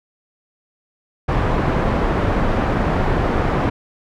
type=low-pass noise; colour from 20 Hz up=pink; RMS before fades=-18 dBFS; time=1.28-3.7 s; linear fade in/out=10 ms; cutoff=1300 Hz; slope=12 dB/octave; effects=none